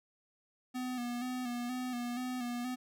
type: tone with vibrato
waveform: square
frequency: 246.9 Hz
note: B3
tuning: in tune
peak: -36 dBFS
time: 0.74-2.76 s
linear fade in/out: 20 ms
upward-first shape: square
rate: 2.1 Hz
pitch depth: 38 cents each way
effects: none